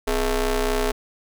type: ring-modulated tone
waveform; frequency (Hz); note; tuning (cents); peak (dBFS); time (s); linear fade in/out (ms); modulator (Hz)
sawtooth; 225; A3; +39; -13; 0.07-0.92; 10; 193
effects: none